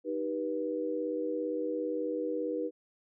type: chord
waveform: sine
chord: Eb augmented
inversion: none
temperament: just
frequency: 311.1 / 388.9 / 486.1 Hz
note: Eb4 / G4 / B4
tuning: 0 / -14 / -28 cents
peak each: -35 / -38 / -33 dBFS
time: 0.04-2.71 s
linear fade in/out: 50 ms
effects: none

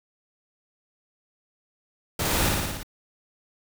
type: noise with echo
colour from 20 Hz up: pink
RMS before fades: -26 dBFS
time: 2.19-2.49 s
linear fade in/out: 5 ms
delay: 57 ms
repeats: 6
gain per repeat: -2 dB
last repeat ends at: 2.832 s
effects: none

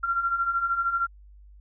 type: beating tone pair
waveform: sine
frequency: 1365 / 1378 Hz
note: F6 / F6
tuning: -40 / -24 cents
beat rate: 13 Hz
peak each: -30 / -24 dBFS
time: 0.03-1.07 s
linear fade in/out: 10 ms
effects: added 50 Hz sine -47 dBFS peak until 1.6 s

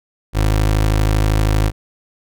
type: tone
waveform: 25% pulse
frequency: 52.7 Hz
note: G#1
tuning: 26 cents sharp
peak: -9 dBFS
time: 0.33-1.72 s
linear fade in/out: 50 ms
effects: none

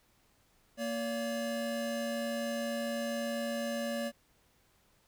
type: tone pair together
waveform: square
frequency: 233.1 / 572 Hz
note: A#3 / D5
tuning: 0 / -46 cents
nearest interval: octave + major third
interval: 1554 cents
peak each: -37 / -36 dBFS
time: 0.77-4.12 s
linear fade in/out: 50 ms
effects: pink hiss -69 dBFS RMS until 5.07 s

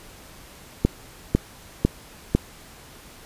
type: click train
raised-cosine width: 3 ms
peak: -3 dBFS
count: 4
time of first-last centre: 0.85-2.35 s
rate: 2 Hz
effects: pink hiss -46 dBFS RMS until 3.25 s + resampled to 32000 Hz

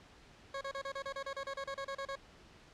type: tone bursts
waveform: 20% pulse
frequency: 548 Hz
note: C#5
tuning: 20 cents flat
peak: -33 dBFS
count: 16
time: 0.54-2.156 s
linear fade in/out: 5 ms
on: 71 ms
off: 32 ms
effects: pink hiss -59 dBFS RMS until 2.73 s + low-pass 5000 Hz 12 dB/octave

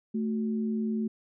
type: tone pair together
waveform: sine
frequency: 219.9 / 369.8 Hz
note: A3 / F#4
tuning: -1 / -1 cents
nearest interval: major sixth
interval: 900 cents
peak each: -27 / -37 dBFS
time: 0.14-1.08 s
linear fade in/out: 10 ms
effects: none

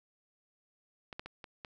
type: clicks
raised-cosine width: 0.3 ms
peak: -27 / -23 / -28 / -29 / -27 dBFS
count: 5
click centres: 1.128 / 1.195 / 1.26 / 1.442 / 1.648 s
effects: none

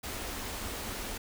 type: band-stop noise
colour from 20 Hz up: pink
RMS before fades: -38 dBFS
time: 0.03-1.18 s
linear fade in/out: 10 ms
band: 120 to 180 Hz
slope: 96 dB/octave
effects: none

